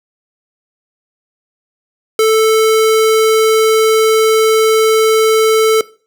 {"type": "tone", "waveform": "square", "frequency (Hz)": 440, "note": "A4", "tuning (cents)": 0, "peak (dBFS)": -8, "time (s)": [2.19, 5.81], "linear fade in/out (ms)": 2, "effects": ["noise-tail reverb RT60 0.4 s tail -20 dB re dry"]}